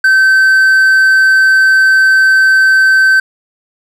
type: tone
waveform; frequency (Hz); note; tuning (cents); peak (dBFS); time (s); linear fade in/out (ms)
triangle; 1544; G6; -27; -3; 0.04-3.2; 5
effects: none